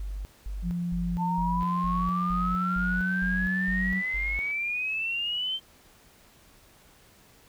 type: tone bursts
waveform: sine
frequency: 49 Hz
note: G1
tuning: in tune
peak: -31 dBFS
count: 10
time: 0-4.39 s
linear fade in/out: 0 ms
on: 250 ms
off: 210 ms
type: tone with pitch glide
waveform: sine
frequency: 174.1 to 187.68 Hz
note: F3 to F#3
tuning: -5 to +25 cents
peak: -27 dBFS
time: 0.62-4.03 s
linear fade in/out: 50 ms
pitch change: +130 cents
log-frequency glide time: 1.25-3.81 s
type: exponential sweep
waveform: sine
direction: up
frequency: 880 to 3136 Hz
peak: -27 dBFS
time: 1.17-5.6 s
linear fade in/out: 50 ms
type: click train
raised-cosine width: 0.3 ms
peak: -32 dBFS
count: 263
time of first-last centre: 1.61-4.511 s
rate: 90.3 Hz
effects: pink hiss -57 dBFS RMS until 7.48 s